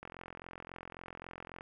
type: click train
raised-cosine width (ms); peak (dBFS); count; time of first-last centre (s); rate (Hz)
0.5; -30; 70; 0.03-1.609; 43.7
effects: none